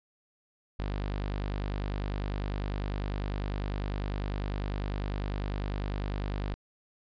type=tone; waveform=sawtooth; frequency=50 Hz; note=G1; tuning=35 cents sharp; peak=-27 dBFS; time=0.79-6.54 s; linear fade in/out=0 ms; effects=resampled to 11025 Hz